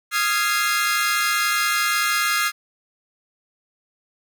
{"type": "chord", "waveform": "sawtooth", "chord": "F minor seventh", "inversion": "third", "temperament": "equal with one note detuned", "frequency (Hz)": [1244.5, 1378.5, 1661.2, 2093], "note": ["Eb6", "F6", "Ab6", "C7"], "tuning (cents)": [0, -23, 0, 0], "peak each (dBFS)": -21, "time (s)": [0.11, 2.52], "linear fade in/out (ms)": 50, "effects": []}